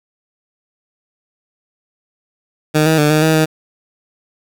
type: tone with pitch steps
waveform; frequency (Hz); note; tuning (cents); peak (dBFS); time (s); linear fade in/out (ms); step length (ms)
15% pulse; 153.5 / 159.1 / 149.2 / 154 / 158.8 / 156.9; D#3 / D#3 / D3 / D#3 / D#3 / D#3; -23 / +39 / +28 / -17 / +36 / +15; -4; 2.74-3.46; 20; 120
effects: 7-bit